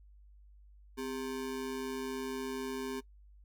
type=ring-modulated tone; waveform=square; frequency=329.6 Hz; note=E4; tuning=in tune; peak=-34 dBFS; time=0.97-3.01 s; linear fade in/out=20 ms; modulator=72 Hz; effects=noise-tail reverb RT60 0.1 s tail -20 dB re dry + added 50 Hz sine -55 dBFS peak until 3.44 s